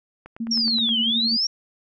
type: click train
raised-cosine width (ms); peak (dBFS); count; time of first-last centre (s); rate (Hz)
0.5; -25; 7; 0.26-0.89; 9.52
type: tone with tremolo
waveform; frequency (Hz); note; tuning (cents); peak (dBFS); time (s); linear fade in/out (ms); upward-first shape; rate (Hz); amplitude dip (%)
sine; 228.4; A#3; -35; -23; 0.4-1.37; 5; sine; 12; 55
type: exponential two-way sweep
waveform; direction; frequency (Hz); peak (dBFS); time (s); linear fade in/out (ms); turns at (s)
sine; down then up; 5650 to 2895 to 5650; -19; 0.51-1.47; 5; 1
effects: none